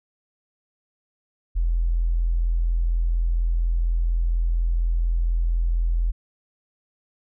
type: tone with tanh clipping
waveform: triangle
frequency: 42.11 Hz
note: E1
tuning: 38 cents sharp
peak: -18 dBFS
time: 1.55-6.12 s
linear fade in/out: 20 ms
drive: 3 dB
effects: none